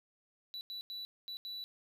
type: tone bursts at uneven times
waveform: triangle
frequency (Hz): 3951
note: B7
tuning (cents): 0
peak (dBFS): -39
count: 5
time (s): 0.54-0.61 / 0.7-0.81 / 0.9-1.05 / 1.28-1.37 / 1.45-1.64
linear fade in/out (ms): 0
effects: none